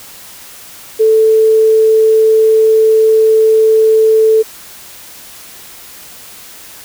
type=tone; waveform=sine; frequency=440 Hz; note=A4; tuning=in tune; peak=-5 dBFS; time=0.99-4.43 s; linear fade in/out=20 ms; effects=white hiss -34 dBFS RMS until 6.84 s